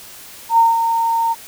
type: tone with ADSR envelope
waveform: sine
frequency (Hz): 917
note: A#5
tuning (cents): -29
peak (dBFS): -7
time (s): 0.49-1.35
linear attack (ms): 89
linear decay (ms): 180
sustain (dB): -7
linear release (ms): 32
effects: white hiss -38 dBFS RMS until 1.47 s